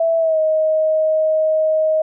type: tone with pitch glide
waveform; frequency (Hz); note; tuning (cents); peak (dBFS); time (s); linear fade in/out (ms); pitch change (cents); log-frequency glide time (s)
sine; 659.3 to 627.7; E5 to D#5; 0 to +15; -13; 0-2.02; 5; -85; 0.18-0.39
effects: none